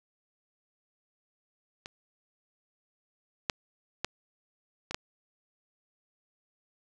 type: clicks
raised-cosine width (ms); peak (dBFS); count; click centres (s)
0.2; -23 / -9 / -12 / -19 / -12; 5; 1.859 / 3.498 / 4.046 / 4.91 / 4.945
effects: none